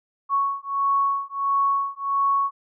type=beating tone pair; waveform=sine; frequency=1108.7 / 1110.2 Hz; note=C#6 / C#6; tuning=0 / +2 cents; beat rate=1.5 Hz; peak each=-23 dBFS; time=0.29-2.51 s; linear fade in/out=50 ms; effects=none